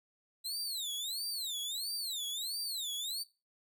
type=tone with vibrato; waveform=sawtooth; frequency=3962 Hz; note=B7; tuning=5 cents sharp; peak=-33 dBFS; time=0.44-3.24 s; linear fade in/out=20 ms; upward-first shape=sine; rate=1.5 Hz; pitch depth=290 cents each way; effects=noise-tail reverb RT60 0.3 s tail -20 dB re dry